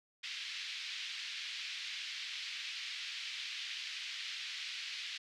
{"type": "band-pass noise", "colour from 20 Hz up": "pink", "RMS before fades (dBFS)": -43, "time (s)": [0.23, 5.18], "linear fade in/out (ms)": 10, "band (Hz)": [2200, 4700], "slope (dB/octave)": 24, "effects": []}